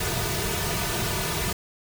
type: noise with comb filter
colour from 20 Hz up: pink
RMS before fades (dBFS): -27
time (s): 0-1.53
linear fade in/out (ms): 5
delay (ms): 3.7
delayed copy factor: -0.8
effects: none